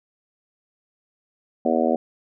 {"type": "harmonic tone", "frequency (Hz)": 81, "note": "E2", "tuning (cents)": -30, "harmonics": [3, 4, 5, 6, 7, 8, 9], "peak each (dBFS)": [-23, -26, -27, -27, -24, -26, -26], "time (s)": [1.65, 1.96], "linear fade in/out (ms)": 5, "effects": []}